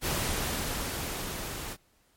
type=noise with level ramp; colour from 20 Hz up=pink; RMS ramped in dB=-29 to -38 dBFS; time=0.01-1.77 s; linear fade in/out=50 ms; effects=pink hiss -67 dBFS RMS until 2.16 s + MP3 64 kbps